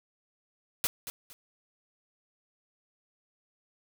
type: noise with echo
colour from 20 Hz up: white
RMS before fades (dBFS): -28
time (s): 0.84-0.87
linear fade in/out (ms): 0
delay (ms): 230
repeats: 2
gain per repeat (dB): -11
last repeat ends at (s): 1.33
effects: none